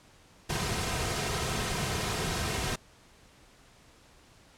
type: noise with comb filter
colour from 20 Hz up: pink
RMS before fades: -31 dBFS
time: 0.49-2.76 s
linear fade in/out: 10 ms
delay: 3.5 ms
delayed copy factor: -0.55
effects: pink hiss -58 dBFS RMS until 4.57 s + low-pass 9000 Hz 12 dB/octave